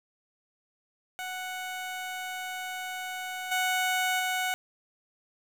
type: tone with level steps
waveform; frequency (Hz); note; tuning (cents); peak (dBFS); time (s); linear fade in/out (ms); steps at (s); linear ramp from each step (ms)
15% pulse; 740; F#5; 0; -28 / -19 / -21; 1.19-4.54; 0; 3.51 / 4.19; 10
effects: 9-bit